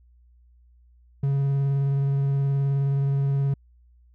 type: tone with vibrato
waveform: triangle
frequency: 138.59 Hz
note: C#3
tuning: in tune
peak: -18 dBFS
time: 1.23-3.54 s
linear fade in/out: 5 ms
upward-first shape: sine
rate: 19 Hz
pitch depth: 15 cents each way
effects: added 60 Hz sine -53 dBFS peak until 4.14 s